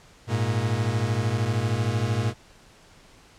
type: beating tone pair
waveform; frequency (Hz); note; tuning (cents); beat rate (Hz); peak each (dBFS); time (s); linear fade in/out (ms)
40% pulse; 103.83 / 116.83; G#2 / A#2; 0 / +4; 13; -25 / -24; 0.27-2.34; 50
effects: pink hiss -53 dBFS RMS until 3.38 s + low-pass 8000 Hz 12 dB/octave